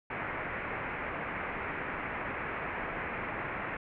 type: low-pass noise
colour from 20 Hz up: white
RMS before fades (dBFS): -37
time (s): 0.1-3.77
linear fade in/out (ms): 5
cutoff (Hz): 2300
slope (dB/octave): 48
effects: none